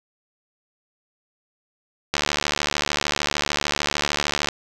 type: click train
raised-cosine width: 0.2 ms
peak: -3 dBFS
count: 173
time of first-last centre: 2.14-4.487 s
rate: 73.3 Hz
effects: none